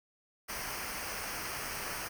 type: noise with comb filter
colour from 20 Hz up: pink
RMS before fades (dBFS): -39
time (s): 0.48-2.09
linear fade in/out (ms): 20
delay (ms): 0.27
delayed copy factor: -0.7
effects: none